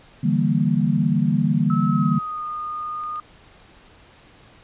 sine chord, E half-diminished seventh, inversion third, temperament equal, 146.83 / 164.81 / 196 / 233.1 Hz, D3 / E3 / G3 / Bb3, 0 / 0 / 0 / 0 cents, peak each -22 dBFS, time 0.23-2.19 s, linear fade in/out 10 ms
sine tone with pitch glide, 1298 to 1225.1 Hz, E6 to D#6, -27 to -27 cents, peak -26 dBFS, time 1.7-3.2 s, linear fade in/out 2 ms, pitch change -100 cents, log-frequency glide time 1.86-2.44 s
clicks, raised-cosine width 0.2 ms, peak -28 dBFS, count 2, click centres 3.037 / 3.159 s
effects pink hiss -50 dBFS RMS until 4.63 s + resampled to 8000 Hz

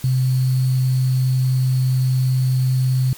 sine tone with sample-and-hold, 129.3 Hz, C3, 20 cents flat, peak -14 dBFS, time 0.04-3.13 s, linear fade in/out 2 ms, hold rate 4410 Hz, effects white hiss -40 dBFS RMS until 3.17 s + MP3 96 kbps

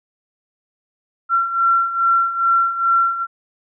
sine beating tone pair, 1360 / 1362.4 Hz, F6 / F6, -46 / -43 cents, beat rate 2.4 Hz, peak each -20 / -15 dBFS, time 1.29-3.27 s, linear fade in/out 50 ms, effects none

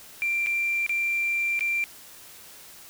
sine tone with dropouts, 2364 Hz, D7, 11 cents sharp, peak -22 dBFS, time 0.22-1.84 s, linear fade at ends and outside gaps 0 ms, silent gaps 0.462-0.469 / 0.864-0.894 / 1.592-1.608 s, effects tanh soft clip ceiling -18 dBFS + white hiss -47 dBFS RMS until 2.89 s

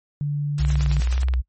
sine tone, 145.5 Hz, D3, 16 cents flat, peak -21 dBFS, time 0.21-1 s, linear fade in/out 0 ms
white noise with tremolo, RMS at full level -34 dBFS, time 0.58-1.23 s, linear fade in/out 2 ms, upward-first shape sine, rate 9.5 Hz, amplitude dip 75%
sine tone with vibrato, 62 Hz, B1, 7 cents sharp, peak -18 dBFS, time 0.59-1.42 s, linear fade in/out 20 ms, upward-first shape sine, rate 1.9 Hz, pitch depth 75 cents each way
click train, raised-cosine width 0.3 ms, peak -17 dBFS, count 14, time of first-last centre 0.65-1.338 s, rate 18.9 Hz
effects noise-tail reverb RT60 0.1 s tail -22 dB re dry + MP3 32 kbps

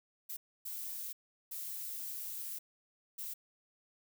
violet noise bursts at uneven times, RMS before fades -42 dBFS, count 4, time 0.29-0.37 / 0.65-1.13 / 1.51-2.59 / 3.18-3.34 s, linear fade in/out 10 ms, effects none

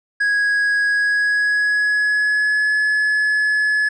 triangle tone with pitch glide, 1658 to 1706.6 Hz, G#6 to G#6, -3 to +47 cents, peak -13 dBFS, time 0.2-3.89 s, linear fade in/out 10 ms, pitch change +50 cents, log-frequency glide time 0.89-2.76 s, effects resampled to 22050 Hz

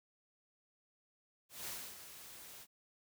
white noise with ADSR envelope, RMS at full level -43 dBFS, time 1.49-2.67 s, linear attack 180 ms, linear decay 280 ms, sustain -10 dB, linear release 55 ms, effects none

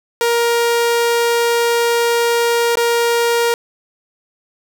sawtooth tone with dropouts, 470 Hz, A#4, 14 cents sharp, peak -9 dBFS, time 0.21-3.54 s, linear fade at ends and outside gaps 1 ms, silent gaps 2.755-2.771 s, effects none

